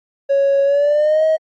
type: tone with pitch glide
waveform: triangle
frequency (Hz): 554.4 to 633.2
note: C#5 to D#5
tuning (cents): 0 to +30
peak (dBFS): -8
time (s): 0.29-1.37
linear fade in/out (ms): 20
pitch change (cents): +230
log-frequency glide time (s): 0.64-1.25
effects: tanh soft clip ceiling -7 dBFS + MP3 32 kbps